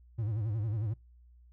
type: tone with vibrato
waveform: triangle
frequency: 108.3 Hz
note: A2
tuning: 27 cents flat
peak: -28 dBFS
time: 0.18-0.94 s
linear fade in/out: 10 ms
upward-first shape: sine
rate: 11 Hz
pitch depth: 130 cents each way
effects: noise-tail reverb RT60 0.2 s tail -23 dB re dry + added 60 Hz sine -55 dBFS peak until 1.52 s